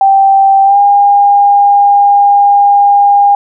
sine tone with pitch glide, 782 to 808.6 Hz, G5 to G#5, -4 to -46 cents, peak -3 dBFS, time 0.01-3.35 s, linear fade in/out 2 ms, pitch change +58 cents, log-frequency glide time 0.64-0.78 s, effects none

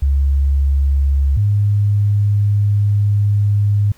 sine tone pair in turn, 69.3 / 102.64 Hz, C#2 / G#2, 0 / -20 cents, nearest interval perfect fifth, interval 680 cents, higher second, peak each -11 dBFS, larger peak neither, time 0.02-1.37 / 1.37-3.92 s, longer second, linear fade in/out 5 ms, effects pink hiss -51 dBFS RMS until 3.97 s

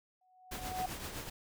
sine tone with exponential growth, 740 Hz, F#5, in tune, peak -31 dBFS, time 0.21-0.86 s, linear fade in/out 5 ms, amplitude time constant 140 ms
pink noise with tremolo, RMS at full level -40 dBFS, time 0.51-1.3 s, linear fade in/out 10 ms, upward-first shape triangle, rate 7.8 Hz, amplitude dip 60%
effects none

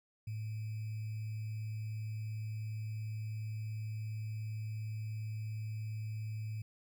sine tone with sample-and-hold, 108.6 Hz, A2, 22 cents flat, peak -37 dBFS, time 0.27-6.62 s, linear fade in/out 5 ms, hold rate 2450 Hz, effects none

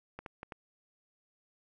clicks, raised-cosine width 0.5 ms, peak -27 dBFS, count 4, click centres 0.19 / 0.262 / 0.431 / 0.522 s, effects none

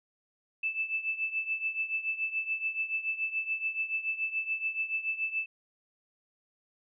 sine tone with tremolo, 2634 Hz, E7, 2 cents flat, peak -26 dBFS, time 0.63-5.46 s, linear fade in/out 5 ms, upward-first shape triangle, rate 7 Hz, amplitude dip 85%, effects none

